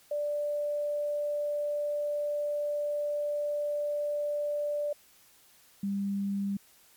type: tone pair in turn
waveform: sine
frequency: 587.3 / 198.95 Hz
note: D5 / G3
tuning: 0 / +26 cents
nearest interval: octave + perfect fifth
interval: 1874 cents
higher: first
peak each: -28 dBFS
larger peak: neither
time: 0.11-4.93 / 5.83-6.57 s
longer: first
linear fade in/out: 5 ms
effects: white hiss -60 dBFS RMS until 6.96 s + MP3 96 kbps